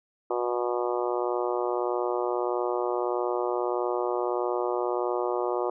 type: harmonic tone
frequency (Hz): 121.6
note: B2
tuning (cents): -26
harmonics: 3 / 4 / 5 / 6 / 7 / 8 / 9 / 10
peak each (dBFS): -29 / -31 / -33 / -35 / -36 / -37 / -38 / -39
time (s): 0.3-5.7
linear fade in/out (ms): 5
effects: none